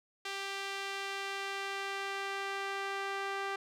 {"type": "tone with band-pass filter sweep", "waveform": "sawtooth", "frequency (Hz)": 393.4, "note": "G4", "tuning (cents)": 6, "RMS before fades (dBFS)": -38, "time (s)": [0.25, 3.56], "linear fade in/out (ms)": 5, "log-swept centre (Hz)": [3000, 1500], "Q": 0.84, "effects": []}